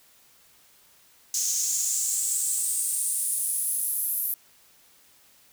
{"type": "noise with high-pass filter sweep", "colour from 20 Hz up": "pink", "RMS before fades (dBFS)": -27, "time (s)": [1.34, 4.34], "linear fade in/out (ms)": 2, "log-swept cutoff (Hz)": [6300, 12000], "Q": 5.4, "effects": ["white hiss -58 dBFS RMS until 5.52 s"]}